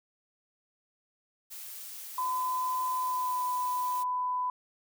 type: noise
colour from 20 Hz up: blue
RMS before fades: -43 dBFS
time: 1.5-4.04 s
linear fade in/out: 20 ms
type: tone with pitch glide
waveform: sine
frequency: 1014 to 998.9 Hz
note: B5 to B5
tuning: +45 to +19 cents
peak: -28 dBFS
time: 2.18-4.5 s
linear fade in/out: 2 ms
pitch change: -26 cents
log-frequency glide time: 2.98-3.44 s
effects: none